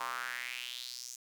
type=tone with high-pass filter sweep; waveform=square; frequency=61.74 Hz; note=B1; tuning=in tune; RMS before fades=-41 dBFS; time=0-1.16 s; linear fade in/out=5 ms; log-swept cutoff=1000 to 6700 Hz; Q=3.9; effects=10-bit